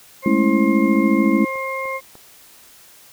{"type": "harmonic tone", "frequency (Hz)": 532, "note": "C5", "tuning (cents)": 29, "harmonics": [1, 2, 4], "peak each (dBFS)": [-27, -27, -27], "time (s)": [0.22, 2.01], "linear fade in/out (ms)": 50}
{"type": "chord", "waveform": "sine", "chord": "A major seventh", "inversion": "third", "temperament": "just", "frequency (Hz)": [206.2, 220, 275, 330], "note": ["G#3", "A3", "C#4", "E4"], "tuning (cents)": [-12, 0, -14, 2], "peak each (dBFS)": -19, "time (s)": [0.26, 1.45], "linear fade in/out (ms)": 2}
{"type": "click train", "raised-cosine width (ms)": 1, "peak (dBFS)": -28, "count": 5, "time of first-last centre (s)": [0.96, 2.154], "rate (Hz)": 3.35}
{"effects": ["white hiss -47 dBFS RMS until 3.12 s"]}